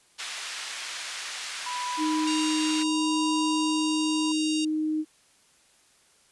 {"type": "band-pass noise", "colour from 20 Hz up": "pink", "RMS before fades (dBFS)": -36, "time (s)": [0.18, 2.84], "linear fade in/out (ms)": 20, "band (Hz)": [1700, 7300], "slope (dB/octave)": 12}
{"type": "tone with tremolo", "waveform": "sine", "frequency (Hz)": 987.8, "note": "B5", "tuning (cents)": 0, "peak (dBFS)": -29, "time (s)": [1.66, 4.32], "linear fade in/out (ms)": 5, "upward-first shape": "sine", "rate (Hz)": 0.73, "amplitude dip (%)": 55}
{"type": "tone", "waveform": "sine", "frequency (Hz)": 310, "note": "D#4", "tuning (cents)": -6, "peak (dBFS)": -24, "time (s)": [1.97, 5.05], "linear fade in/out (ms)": 50}
{"type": "harmonic tone", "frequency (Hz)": 932.3, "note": "A#5", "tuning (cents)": 0, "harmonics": [3, 4, 5, 6, 7, 8, 9, 10], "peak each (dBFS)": [-34, -36, -38, -40, -41, -42, -43, -44], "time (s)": [2.27, 4.65], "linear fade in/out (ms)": 5}
{"effects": ["white hiss -61 dBFS RMS until 6.31 s", "resampled to 24000 Hz"]}